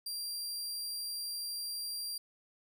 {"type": "tone", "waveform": "sawtooth", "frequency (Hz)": 4743, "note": "D8", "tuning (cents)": 16, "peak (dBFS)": -34, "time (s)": [0.06, 2.18], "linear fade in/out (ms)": 5, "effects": []}